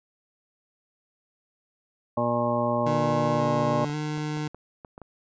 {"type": "harmonic tone", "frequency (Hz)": 119.4, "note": "A#2", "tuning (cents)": 42, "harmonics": [1, 2, 3, 4, 5, 7, 8, 9], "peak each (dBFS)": [-32, -29, -35, -35, -26, -31, -37, -30], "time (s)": [2.17, 3.85], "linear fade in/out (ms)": 5}
{"type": "tone with vibrato", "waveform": "25% pulse", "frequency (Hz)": 149.4, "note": "D3", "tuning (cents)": 30, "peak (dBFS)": -24, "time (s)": [2.86, 4.48], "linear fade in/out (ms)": 5, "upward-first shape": "square", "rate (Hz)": 0.93, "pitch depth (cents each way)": 25}
{"type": "clicks", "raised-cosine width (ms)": 1, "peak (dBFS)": -28, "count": 10, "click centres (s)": [3.474, 3.597, 3.652, 3.896, 4.177, 4.372, 4.546, 4.848, 4.979, 5.017]}
{"effects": ["resampled to 16000 Hz"]}